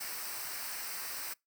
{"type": "noise with comb filter", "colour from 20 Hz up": "white", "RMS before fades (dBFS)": -40, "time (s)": [0, 1.34], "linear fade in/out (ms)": 10, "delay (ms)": 0.29, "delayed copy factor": -0.65, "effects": ["noise-tail reverb RT60 0.2 s tail -25 dB re dry"]}